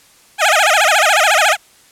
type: tone with vibrato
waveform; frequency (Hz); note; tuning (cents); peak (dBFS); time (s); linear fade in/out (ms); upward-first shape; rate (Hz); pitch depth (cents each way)
15% pulse; 720; F#5; -47; -3; 0.38-1.57; 50; sine; 14; 290
effects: white hiss -48 dBFS RMS until 1.91 s + low-pass 11000 Hz 12 dB/octave